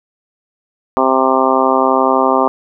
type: harmonic tone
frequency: 131.7 Hz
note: C3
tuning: 12 cents sharp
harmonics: 2 / 3 / 4 / 5 / 6 / 7 / 8 / 9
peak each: -18 / -18 / -18 / -18 / -18 / -18 / -18 / -18 dBFS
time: 0.97-2.48 s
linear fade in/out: 0 ms
effects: none